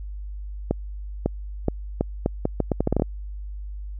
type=accelerating click train; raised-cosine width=2 ms; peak=-7 dBFS; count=14; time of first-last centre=0.71-3.021 s; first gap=550 ms; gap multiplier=0.77; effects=added 50 Hz sine -31 dBFS peak until 3.99 s